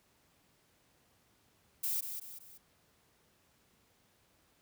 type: noise with echo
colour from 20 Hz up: violet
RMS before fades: -34 dBFS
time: 1.83-2.01 s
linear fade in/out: 10 ms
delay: 190 ms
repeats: 3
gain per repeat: -7 dB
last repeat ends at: 2.58 s
effects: pink hiss -70 dBFS RMS until 4.61 s + high-pass 60 Hz 12 dB/octave